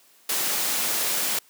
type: noise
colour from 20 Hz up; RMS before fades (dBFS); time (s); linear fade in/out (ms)
white; -25; 0.29-1.39; 5
effects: white hiss -57 dBFS RMS until 1.49 s + high-pass 200 Hz 12 dB/octave